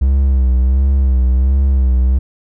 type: tone with vibrato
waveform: triangle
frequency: 65.41 Hz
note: C2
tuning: in tune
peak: -7 dBFS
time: 0.01-2.19 s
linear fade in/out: 10 ms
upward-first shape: sine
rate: 1.4 Hz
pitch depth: 70 cents each way
effects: none